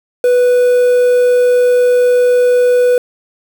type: tone with quantisation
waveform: triangle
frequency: 493.9 Hz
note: B4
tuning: in tune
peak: -5 dBFS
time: 0.24-2.98 s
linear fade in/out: 2 ms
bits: 5
effects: none